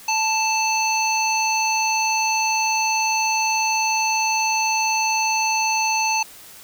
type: harmonic tone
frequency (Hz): 880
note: A5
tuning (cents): 0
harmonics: 1 / 3 / 5 / 7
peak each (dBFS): -21 / -23 / -28 / -25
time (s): 0.08-6.23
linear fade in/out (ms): 5
effects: white hiss -43 dBFS RMS until 6.63 s